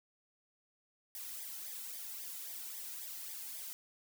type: noise with flanger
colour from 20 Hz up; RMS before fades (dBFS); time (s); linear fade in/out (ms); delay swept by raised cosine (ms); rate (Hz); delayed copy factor
blue; -45; 1.15-3.73; 0; 0.71 to 1.81; 3.7; -0.75
effects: none